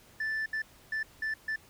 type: tone bursts at uneven times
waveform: sine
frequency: 1760 Hz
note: A6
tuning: in tune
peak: -27 dBFS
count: 5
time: 0.2-0.46 / 0.53-0.62 / 0.92-1.03 / 1.22-1.34 / 1.48-1.56 s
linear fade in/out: 5 ms
effects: tanh soft clip ceiling -29 dBFS + pink hiss -58 dBFS RMS until 1.69 s